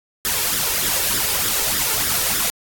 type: noise with flanger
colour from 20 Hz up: white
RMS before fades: -20 dBFS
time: 0.25-2.5 s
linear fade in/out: 0 ms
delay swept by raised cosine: 0.55 to 2.25 ms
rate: 3.3 Hz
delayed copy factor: +0.65
effects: AAC 64 kbps